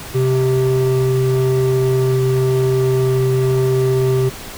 triangle tone pair together, 130.25 / 389.8 Hz, C3 / G4, -7 / -10 cents, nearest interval octave + perfect fifth, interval 1897 cents, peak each -12 dBFS, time 0.14-4.3 s, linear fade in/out 20 ms, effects tanh soft clip ceiling -8 dBFS + pink hiss -32 dBFS RMS until 4.57 s

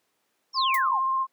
sine exponential sweep, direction down, 5700 to 690 Hz, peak -25 dBFS, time 0.53-1 s, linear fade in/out 50 ms
sine tone with vibrato, 1059 Hz, C6, 21 cents sharp, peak -22 dBFS, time 0.54-1.27 s, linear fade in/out 50 ms, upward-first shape triangle, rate 17 Hz, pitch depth 17 cents each way
violet noise with exponential decay, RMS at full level -27 dBFS, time 0.74-0.83 s, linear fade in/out 2 ms, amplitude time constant 18 ms
effects pink hiss -72 dBFS RMS until 1.32 s + high-pass 300 Hz 12 dB/octave

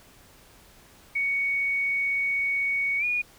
sine tone with pitch glide, 2231 to 2447 Hz, C#7 to D#7, +11 to -29 cents, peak -23 dBFS, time 1.15-3.22 s, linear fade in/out 10 ms, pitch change +160 cents, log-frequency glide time 2.98-3.05 s, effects pink hiss -54 dBFS RMS until 3.38 s

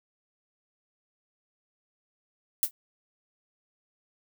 violet noise with exponential decay, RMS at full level -19 dBFS, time 2.63-2.71 s, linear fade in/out 1 ms, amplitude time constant 17 ms, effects none

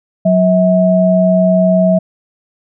sine tone pair together, 183.7 / 645.1 Hz, F#3 / E5, -12 / -38 cents, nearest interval octave + minor seventh, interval 2174 cents, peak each -10 dBFS, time 0.25-1.99 s, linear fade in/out 10 ms, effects none

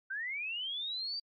sine linear sweep, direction up, 1508 to 4699 Hz, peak -35 dBFS, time 0.1-1.2 s, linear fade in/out 10 ms, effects AAC 64 kbps

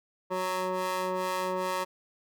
25% pulse ring-modulated tone, 185.3 Hz, F#3, 3 cents sharp, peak -22 dBFS, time 0.3-1.85 s, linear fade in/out 20 ms, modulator 740 Hz, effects none

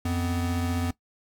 square tone pair together, 88.5 / 250.3 Hz, F2 / B3, +23 / +23 cents, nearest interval octave + tritone, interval 1800 cents, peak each -28 / -30 dBFS, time 0.05-0.91 s, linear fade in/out 5 ms, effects noise-tail reverb RT60 0.1 s tail -18 dB re dry

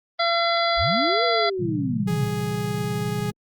harmonic tone, 680 Hz, F5, 46 cents flat, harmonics 1 / 2 / 3 / 5 / 6 / 7, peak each -22 / -25 / -27 / -29 / -30 / -30 dBFS, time 0.19-1.5 s, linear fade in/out 10 ms
sine linear two-way sweep, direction up then down, 30.23 to 493.4 to 106.6 Hz, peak -24 dBFS, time 0.76-2.29 s, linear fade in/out 50 ms, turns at 1.24 s
sine chord, A# diminished seventh, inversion none, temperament equal with one note detuned, 116.54 / 135.43 / 164.81 / 196 Hz, A#2 / C#3 / E3 / G3, 0 / -40 / 0 / 0 cents, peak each -30 dBFS, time 1.59-3.32 s, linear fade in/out 10 ms
sawtooth tone, 415.3 Hz, G#4, in tune, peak -25 dBFS, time 2.07-3.31 s, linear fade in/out 10 ms
effects Opus 32 kbps

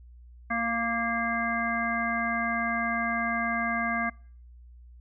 harmonic tone with a mistuned harmonic, 231.5 Hz, A#3, 12 cents flat, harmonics 1 / 3 / 5 / 7 / 9, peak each -32 / -32 / -32 / -32 / -32 dBFS, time 0.5-4.1 s, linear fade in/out 10 ms, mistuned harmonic 5, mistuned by +21 cents, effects noise-tail reverb RT60 0.5 s tail -26 dB re dry + added 60 Hz sine -47 dBFS peak until 5 s

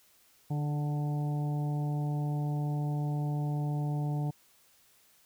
harmonic tone with a mistuned harmonic, 147.6 Hz, D3, 9 cents sharp, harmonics 1 / 2 / 3 / 4 / 5 / 6, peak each -29 / -40 / -47 / -49 / -44 / -49 dBFS, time 0.5-4.31 s, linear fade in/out 10 ms, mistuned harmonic 3, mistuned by -22 cents, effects white hiss -64 dBFS RMS until 5.25 s

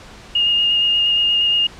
sine tone with vibrato, 2841 Hz, F7, 29 cents sharp, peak -13 dBFS, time 0.35-1.67 s, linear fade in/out 5 ms, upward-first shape square, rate 8.5 Hz, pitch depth 10 cents each way, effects pink hiss -40 dBFS RMS until 1.79 s + low-pass 6000 Hz 12 dB/octave

